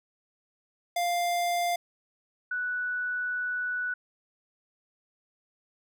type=tone pair in turn; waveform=square / sine; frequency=698.5 / 1480.1 Hz; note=F5 / F#6; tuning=0 / 0 cents; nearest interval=octave + minor second; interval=1300 cents; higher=second; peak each=-26 / -28 dBFS; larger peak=first; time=0.96-1.76 / 2.51-3.94 s; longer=second; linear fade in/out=5 ms; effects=none